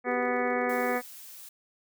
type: harmonic tone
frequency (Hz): 246.9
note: B3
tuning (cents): 0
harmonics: 1 / 2 / 3 / 4 / 5 / 6 / 7 / 8 / 9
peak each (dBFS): -33 / -30 / -32 / -40 / -36 / -42 / -36 / -38 / -38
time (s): 0.04-1.02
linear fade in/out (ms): 50
type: tone with tremolo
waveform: sine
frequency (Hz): 392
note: G4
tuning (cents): 0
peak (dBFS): -33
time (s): 0.06-0.96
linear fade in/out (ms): 10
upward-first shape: square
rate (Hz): 18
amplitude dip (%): 45
type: noise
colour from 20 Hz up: blue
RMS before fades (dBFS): -46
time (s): 0.69-1.49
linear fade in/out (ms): 5
effects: none